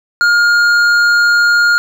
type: tone with hard clipping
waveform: triangle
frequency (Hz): 1417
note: F6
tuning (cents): +25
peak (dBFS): -9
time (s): 0.21-1.78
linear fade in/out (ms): 0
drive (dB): 11
effects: none